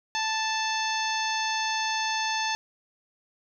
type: harmonic tone with a mistuned harmonic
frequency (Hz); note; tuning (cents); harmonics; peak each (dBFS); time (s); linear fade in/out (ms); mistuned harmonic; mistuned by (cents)
880; A5; 0; 1 / 2 / 3 / 4 / 5 / 6 / 7; -29 / -32 / -34 / -35 / -36 / -37 / -37; 0.15-2.55; 0; 7; +43
effects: none